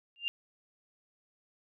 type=tone with exponential growth; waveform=sine; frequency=2794 Hz; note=F7; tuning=in tune; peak=-25 dBFS; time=0.16-0.28 s; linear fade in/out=0 ms; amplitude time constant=26 ms; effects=none